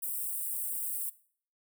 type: high-pass noise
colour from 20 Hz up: white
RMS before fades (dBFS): -35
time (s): 0.02-1.1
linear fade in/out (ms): 10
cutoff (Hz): 8100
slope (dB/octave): 96
effects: noise-tail reverb RT60 0.5 s tail -19 dB re dry